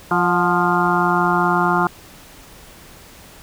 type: harmonic tone with a mistuned harmonic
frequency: 175.2 Hz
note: F3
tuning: 6 cents sharp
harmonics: 1 / 2 / 4 / 5 / 6 / 7 / 8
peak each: -22 / -22 / -22 / -22 / -22 / -22 / -22 dBFS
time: 0.11-1.87 s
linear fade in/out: 2 ms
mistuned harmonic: 4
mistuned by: +44 cents
effects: pink hiss -43 dBFS RMS until 3.42 s